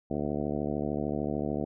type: harmonic tone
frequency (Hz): 73.4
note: D2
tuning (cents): 0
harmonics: 1 / 2 / 3 / 4 / 5 / 6 / 7 / 8 / 9 / 10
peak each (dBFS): -41 / -37 / -34 / -35 / -37 / -38 / -40 / -42 / -40 / -44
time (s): 0.1-1.65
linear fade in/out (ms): 10
effects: none